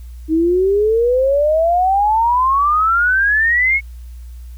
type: exponential sweep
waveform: sine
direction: up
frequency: 311.1 to 2217 Hz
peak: -11 dBFS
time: 0.28-3.81 s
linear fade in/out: 50 ms
effects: added 60 Hz sine -30 dBFS peak until 4.57 s + white hiss -54 dBFS RMS until 4.57 s